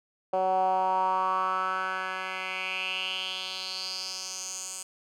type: tone with band-pass filter sweep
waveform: 10% pulse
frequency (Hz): 187.4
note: F#3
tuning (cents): +22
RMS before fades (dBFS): -30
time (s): 0.33-4.83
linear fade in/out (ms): 5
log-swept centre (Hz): 640 to 7800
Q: 4.6
effects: none